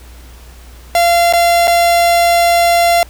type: tone with dropouts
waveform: 45% pulse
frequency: 688 Hz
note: F5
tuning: 26 cents flat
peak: -8 dBFS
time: 0.95-3.03 s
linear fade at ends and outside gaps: 1 ms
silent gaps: 1.326-1.335 / 1.673-1.678 s
effects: added 60 Hz sine -34 dBFS peak until 3.09 s + pink hiss -42 dBFS RMS until 3.09 s